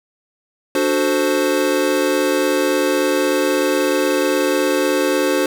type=chord; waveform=square; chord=D dominant seventh; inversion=none; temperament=equal; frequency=293.7 / 370 / 440 / 523.3 Hz; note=D4 / F#4 / A4 / C5; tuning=0 / 0 / 0 / 0 cents; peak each=-21 / -21 / -25 / -20 dBFS; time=0.75-5.46 s; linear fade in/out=2 ms; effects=none